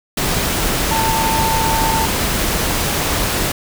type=tone in noise; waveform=sine; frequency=895 Hz; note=A5; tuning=29 cents sharp; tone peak=-17 dBFS; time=0.91-2.06 s; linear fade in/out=5 ms; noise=pink; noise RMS=-18 dBFS; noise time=0.17-3.52 s; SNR=-2 dB; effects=none